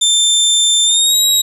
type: tone with pitch glide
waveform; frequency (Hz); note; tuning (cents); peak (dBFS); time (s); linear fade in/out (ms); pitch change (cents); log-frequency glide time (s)
25% pulse; 3570 to 3826; A7 to A#7; +24 to +44; -5; 0.01-1.42; 10; +120; 0.85-1.16
effects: none